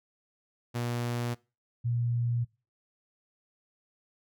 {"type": "tone pair in turn", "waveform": ["sawtooth", "sine"], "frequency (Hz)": [120, 119.1], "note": ["B2", "A#2"], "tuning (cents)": [-49, 38], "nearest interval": "unison", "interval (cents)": 13, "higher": "first", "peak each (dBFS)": -26, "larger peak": "neither", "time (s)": [[0.74, 1.35], [1.84, 2.45]], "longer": "neither", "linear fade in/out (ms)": 20, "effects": ["noise-tail reverb RT60 0.3 s tail -22 dB re dry"]}